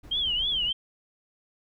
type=noise with tremolo; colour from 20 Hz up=brown; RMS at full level=-41 dBFS; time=0.03-0.72 s; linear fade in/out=10 ms; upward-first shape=triangle; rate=8.5 Hz; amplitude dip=40%
type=tone with vibrato; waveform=sine; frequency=3136 Hz; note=G7; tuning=in tune; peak=-24 dBFS; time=0.11-0.73 s; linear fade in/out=10 ms; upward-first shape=triangle; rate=3.3 Hz; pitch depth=190 cents each way
effects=none